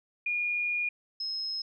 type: tone pair in turn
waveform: sine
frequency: 2433 / 5155 Hz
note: D#7 / E8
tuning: -39 / -40 cents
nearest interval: octave + minor second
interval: 1299 cents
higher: second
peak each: -27 / -31 dBFS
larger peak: first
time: 0.26-0.89 / 1.2-1.62 s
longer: first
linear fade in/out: 5 ms
effects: none